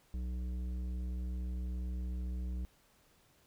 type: tone with tanh clipping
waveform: sine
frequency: 61.74 Hz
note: B1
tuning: in tune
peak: -37 dBFS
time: 0.14-2.65 s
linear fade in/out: 0 ms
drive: 11 dB
effects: pink hiss -68 dBFS RMS until 3.46 s